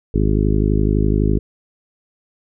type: harmonic tone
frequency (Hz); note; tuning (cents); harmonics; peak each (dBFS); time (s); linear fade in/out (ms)
51.91; G#1; 0; 1 / 2 / 3 / 4 / 5 / 6 / 7 / 8; -17 / -20 / -22 / -23 / -24 / -25 / -25 / -26; 0.14-1.39; 5
effects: none